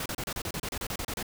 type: noise bursts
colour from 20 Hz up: pink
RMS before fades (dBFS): -34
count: 14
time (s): 0-1.228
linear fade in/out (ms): 2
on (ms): 58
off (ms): 32
effects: none